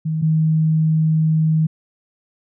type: tone pair in turn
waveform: sine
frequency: 158 / 158 Hz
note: D#3 / D#3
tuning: +27 / +27 cents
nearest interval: unison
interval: 0 cents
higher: neither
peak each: -18 / -13 dBFS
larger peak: second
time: 0.05-0.22 / 0.22-1.67 s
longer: second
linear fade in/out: 10 ms
effects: none